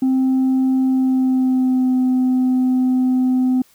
sine tone with pitch glide, 261.6 to 255.5 Hz, C4 to C4, 0 to -41 cents, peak -11 dBFS, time 0.02-3.62 s, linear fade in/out 5 ms, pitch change -41 cents, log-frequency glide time 0.85-1.95 s, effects tanh soft clip ceiling -12 dBFS + white hiss -54 dBFS RMS until 3.74 s

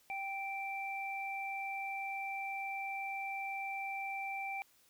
sine tone pair together, 784 / 2346 Hz, G5 / D7, 0 / -2 cents, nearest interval octave + perfect fifth, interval 1898 cents, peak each -40 / -40 dBFS, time 0.1-4.62 s, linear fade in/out 0 ms, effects white hiss -68 dBFS RMS until 4.89 s

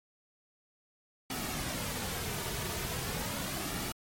pink noise with flanger, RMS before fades -36 dBFS, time 1.3-3.92 s, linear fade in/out 2 ms, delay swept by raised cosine 1.9 to 3.8 ms, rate 0.39 Hz, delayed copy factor -0.5, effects MP3 64 kbps

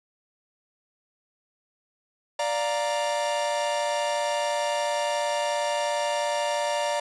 45% pulse chord, Bb major, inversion first, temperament equal, 587.3 / 698.5 / 932.3 Hz, D5 / F5 / Bb5, 0 / 0 / 0 cents, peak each -27 / -32 / -29 dBFS, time 2.39-7 s, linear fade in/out 5 ms, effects resampled to 22050 Hz + 9-bit

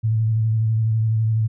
sine tone with vibrato, 110.9 Hz, A2, 14 cents sharp, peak -16 dBFS, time 0.03-1.48 s, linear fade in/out 20 ms, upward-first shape square, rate 12 Hz, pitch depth 24 cents each way, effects none

